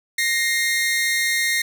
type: tone pair together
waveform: sawtooth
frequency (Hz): 1864.7 / 2110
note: A#6 / C7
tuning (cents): 0 / +14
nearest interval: major second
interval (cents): 214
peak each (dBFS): -18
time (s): 0.18-1.62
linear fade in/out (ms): 5
effects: none